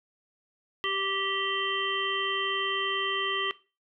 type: harmonic tone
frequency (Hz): 390.3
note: G4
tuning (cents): -8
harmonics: 1 / 3 / 5 / 7 / 8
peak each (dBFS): -35 / -32 / -33 / -36 / -31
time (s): 0.84-3.51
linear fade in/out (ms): 0
effects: noise-tail reverb RT60 0.3 s tail -18 dB re dry